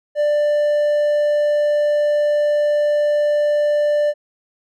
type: tone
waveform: triangle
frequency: 591 Hz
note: D5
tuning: 11 cents sharp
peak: -12 dBFS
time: 0.15-4.14 s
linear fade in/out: 50 ms
effects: none